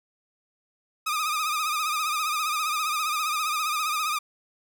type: tone with vibrato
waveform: sawtooth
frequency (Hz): 1235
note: D#6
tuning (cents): -13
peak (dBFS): -21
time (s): 1.06-4.19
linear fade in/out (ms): 10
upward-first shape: sine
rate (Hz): 15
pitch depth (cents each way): 71
effects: none